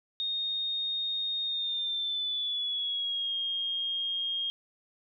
sine tone with pitch glide, 3699 to 3239 Hz, A#7 to G#7, -14 to -44 cents, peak -29 dBFS, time 0.2-4.5 s, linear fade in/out 0 ms, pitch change -230 cents, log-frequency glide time 1.44-3.35 s, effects none

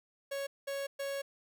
45% pulse tone bursts at uneven times, 554.4 Hz, C#5, in tune, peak -35 dBFS, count 3, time 0.31-0.47 / 0.67-0.87 / 0.99-1.22 s, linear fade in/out 10 ms, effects none

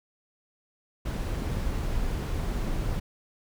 brown noise, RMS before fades -29 dBFS, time 1.05-3 s, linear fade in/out 10 ms, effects none

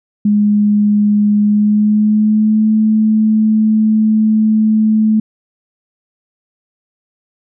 sine tone with pitch glide, 207.7 to 217 Hz, G#3 to A3, 0 to -24 cents, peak -8 dBFS, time 0.25-5.2 s, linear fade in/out 5 ms, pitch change +76 cents, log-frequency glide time 1.42-2.69 s, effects none

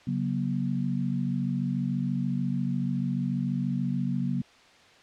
sine chord, F# major, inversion second, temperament equal with one note detuned, 138.59 / 185 / 239.2 Hz, C#3 / F#3 / A#3, 0 / 0 / +45 cents, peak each -30 dBFS, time 0.07-4.42 s, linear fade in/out 5 ms, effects white hiss -55 dBFS RMS until 5.02 s + low-pass 4000 Hz 12 dB/octave

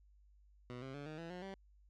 15% pulse tone with pitch steps, 123.47 / 133.1 / 143.48 / 154.67 / 166.73 / 179.73 / 193.75 Hz, B2 / C3 / D3 / D#3 / E3 / F3 / G3, 0 / +30 / -40 / -10 / +20 / +50 / -20 cents, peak -39 dBFS, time 0.7-1.54 s, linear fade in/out 0 ms, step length 120 ms, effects added 50 Hz sine -63 dBFS peak until 1.89 s + low-pass 4000 Hz 12 dB/octave

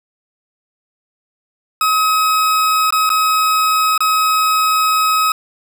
40% pulse tone with dropouts, 1273 Hz, D#6, 39 cents sharp, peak -11 dBFS, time 1.81-5.32 s, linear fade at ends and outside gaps 2 ms, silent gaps 2.906-2.924 / 3.093-3.101 / 3.978-4.005 s, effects none

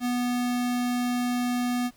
square tone, 245.4 Hz, B3, 11 cents flat, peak -25 dBFS, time 0-1.91 s, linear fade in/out 50 ms, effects pink hiss -59 dBFS RMS until 1.96 s

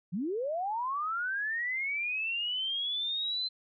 sine linear sweep, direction up, 154.6 to 4100 Hz, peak -30 dBFS, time 0.12-3.49 s, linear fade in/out 20 ms, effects none

